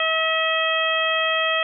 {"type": "harmonic tone", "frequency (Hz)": 643, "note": "E5", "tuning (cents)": -43, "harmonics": [1, 2, 3, 4, 5], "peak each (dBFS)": [-25, -25, -25, -25, -25], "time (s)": [0, 1.63], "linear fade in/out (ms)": 2, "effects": []}